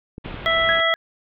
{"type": "clicks", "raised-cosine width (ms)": 3, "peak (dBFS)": -21, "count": 3, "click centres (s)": [0.181, 0.261, 0.343]}
{"type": "low-pass noise", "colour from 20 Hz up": "pink", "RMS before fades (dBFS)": -35, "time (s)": [0.24, 0.81], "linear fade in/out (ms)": 10, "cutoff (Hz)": 3500, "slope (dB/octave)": 48}
{"type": "harmonic tone", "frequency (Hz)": 659.3, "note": "E5", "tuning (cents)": 0, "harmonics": [1, 2, 3, 5], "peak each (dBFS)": [-22, -23, -20, -23], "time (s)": [0.46, 0.94], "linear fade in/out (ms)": 0}
{"type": "tone with exponential decay", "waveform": "sine", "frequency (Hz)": 1661.2, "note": "G#6", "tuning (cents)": 0, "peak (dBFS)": -16, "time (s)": [0.69, 0.96], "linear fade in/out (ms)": 0, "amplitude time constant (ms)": 58}
{"effects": []}